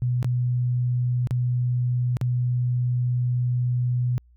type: tone with dropouts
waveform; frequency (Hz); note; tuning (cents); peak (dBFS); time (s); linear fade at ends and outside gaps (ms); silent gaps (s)
sine; 123.47; B2; 0; -20; 0.02-4.18; 0; 0.228-0.245 / 1.272-1.309 / 2.169-2.213
effects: added 60 Hz sine -52 dBFS peak until 4.36 s